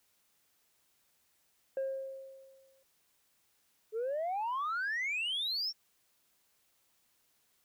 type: tone with exponential decay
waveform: sine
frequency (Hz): 536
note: C5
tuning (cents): +42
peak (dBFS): -28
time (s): 1.77-2.83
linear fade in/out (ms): 2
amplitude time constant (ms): 230
type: exponential sweep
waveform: sine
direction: up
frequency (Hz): 424 to 5600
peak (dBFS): -30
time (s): 3.92-5.73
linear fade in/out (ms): 50
effects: tanh soft clip ceiling -30 dBFS + white hiss -73 dBFS RMS until 7.64 s